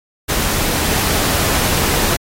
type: noise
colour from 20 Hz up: pink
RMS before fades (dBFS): -17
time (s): 0.28-2.17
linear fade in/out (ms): 20
effects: AAC 48 kbps